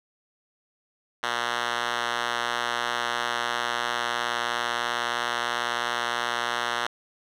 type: tone with band-pass filter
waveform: 5% pulse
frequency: 119.8 Hz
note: A#2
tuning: 48 cents sharp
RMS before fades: -28 dBFS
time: 1.23-6.87 s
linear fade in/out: 5 ms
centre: 2200 Hz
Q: 0.98
effects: none